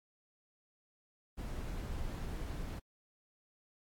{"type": "noise", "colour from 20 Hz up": "brown", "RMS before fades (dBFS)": -40, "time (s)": [1.37, 2.8], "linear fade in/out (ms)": 20, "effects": ["AAC 64 kbps"]}